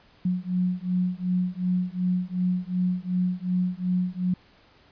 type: beating tone pair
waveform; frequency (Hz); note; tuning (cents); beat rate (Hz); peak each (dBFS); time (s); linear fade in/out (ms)
sine; 180 / 182.7; F#3 / F#3; -47 / -22; 2.7; -26; 0.25-4.34; 5
effects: pink hiss -57 dBFS RMS until 4.91 s + resampled to 11025 Hz